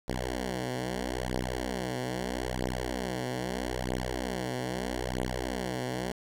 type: beating tone pair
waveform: 5% pulse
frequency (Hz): 62.5 / 63.28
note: B1 / B1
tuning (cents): +21 / +43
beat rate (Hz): 0.78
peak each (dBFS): -23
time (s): 0.08-6.12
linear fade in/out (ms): 5
effects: low-pass 12000 Hz 12 dB/octave + 8-bit